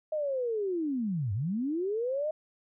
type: linear two-way sweep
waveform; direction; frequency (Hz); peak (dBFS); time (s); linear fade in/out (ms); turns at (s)
sine; down then up; 630 to 93 to 630; -28; 0.12-2.31; 5; 1.33
effects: none